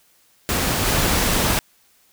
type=noise with level steps; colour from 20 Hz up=pink; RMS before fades=-21 / -19 dBFS; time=0.49-1.59 s; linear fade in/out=0 ms; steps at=0.85 s; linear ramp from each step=20 ms; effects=white hiss -58 dBFS RMS until 2.12 s